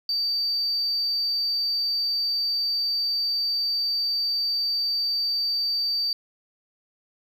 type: tone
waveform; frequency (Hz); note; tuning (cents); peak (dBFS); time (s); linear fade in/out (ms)
sine; 4628; D8; -26; -21; 0.09-6.13; 2
effects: tanh soft clip ceiling -19 dBFS + 10-bit